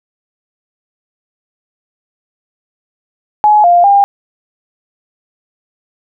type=tone with pitch steps; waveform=sine; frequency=843 / 699 / 802 Hz; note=G#5 / F5 / G5; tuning=+26 / +1 / +39 cents; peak=-4 dBFS; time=3.44-4.04 s; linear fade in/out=0 ms; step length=200 ms; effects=none